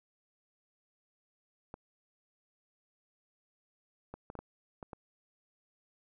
clicks, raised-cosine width 1 ms, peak -29 dBFS, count 7, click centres 1.741 / 4.14 / 4.301 / 4.353 / 4.39 / 4.828 / 4.932 s, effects none

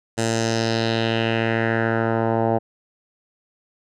10% pulse tone with low-pass filter sweep, 113.6 Hz, A#2, 44 cents flat, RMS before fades -21 dBFS, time 0.17-2.59 s, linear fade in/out 20 ms, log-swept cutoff 8200 to 770 Hz, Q 2.6, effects none

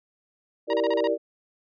sine chord, E half-diminished seventh, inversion none, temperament equal, 329.6 / 392 / 466.2 / 587.3 Hz, E4 / G4 / Bb4 / D5, 0 / 0 / 0 / 0 cents, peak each -29 / -29 / -26 / -25 dBFS, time 0.67-1.18 s, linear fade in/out 50 ms
sawtooth tone bursts, 945 Hz, A#5, 23 cents sharp, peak -24 dBFS, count 6, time 0.7-1.074 s, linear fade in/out 2 ms, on 34 ms, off 34 ms
effects resampled to 11025 Hz

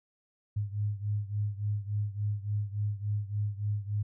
sine beating tone pair, 102.6 / 106.1 Hz, G#2 / G#2, -21 / +38 cents, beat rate 3.5 Hz, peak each -31 / -34 dBFS, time 0.56-4.03 s, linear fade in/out 10 ms, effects none

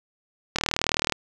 click train, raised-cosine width 0.2 ms, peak -5 dBFS, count 23, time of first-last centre 0.56-1.123 s, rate 39.1 Hz, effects none

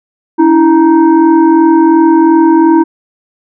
sine tone with frequency modulation, 327.4 Hz, E4, 12 cents flat, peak -3 dBFS, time 0.38-2.84 s, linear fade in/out 20 ms, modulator 612 Hz, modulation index 0.77, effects none

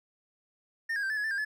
triangle tone with pitch steps, 1819 / 1641 / 1567 / 1740 / 1681 / 1767 / 1604 / 1719 Hz, A#6 / G#6 / G6 / A6 / G#6 / A6 / G6 / A6, -43 / -21 / -1 / -20 / +20 / +7 / +39 / -41 cents, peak -27 dBFS, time 0.89-1.45 s, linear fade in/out 10 ms, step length 70 ms, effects none

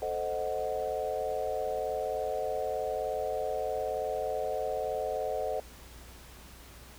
sine chord, A diminished seventh, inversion none, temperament equal, 440 / 523.3 / 622.3 / 740 Hz, A4 / C5 / Eb5 / Gb5, 0 / 0 / 0 / 0 cents, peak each -36 / -35 / -35 / -36 dBFS, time 0.02-5.6 s, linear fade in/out 2 ms, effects added 60 Hz sine -51 dBFS peak until 6.98 s + pink hiss -52 dBFS RMS until 6.98 s

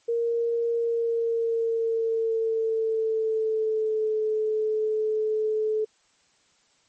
sine tone with pitch glide, 466.2 to 432.5 Hz, A#4 to A4, 0 to -30 cents, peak -22 dBFS, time 0.08-5.85 s, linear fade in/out 10 ms, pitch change -130 cents, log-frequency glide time 0.72-4.18 s, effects white hiss -64 dBFS RMS until 6.88 s + MP3 32 kbps

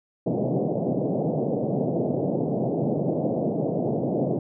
pink band-pass noise, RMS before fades -25 dBFS, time 0.26-4.39 s, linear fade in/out 5 ms, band 130 to 690 Hz, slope 48 dB/octave, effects none

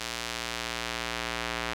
square tone with band-pass filter sweep, 58.27 Hz, A#1, in tune, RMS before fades -34 dBFS, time 0-1.74 s, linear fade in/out 10 ms, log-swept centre 4500 to 2300 Hz, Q 0.71, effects none

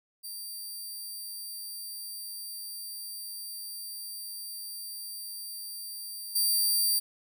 10% pulse tone with level steps, 4699 Hz, D8, in tune, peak -31 / -17 dBFS, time 0.23-7 s, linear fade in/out 20 ms, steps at 6.35 s, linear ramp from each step 10 ms, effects none

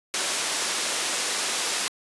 white band-pass noise, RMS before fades -27 dBFS, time 0.14-1.88 s, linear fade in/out 0 ms, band 290 to 8700 Hz, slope 12 dB/octave, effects resampled to 24000 Hz

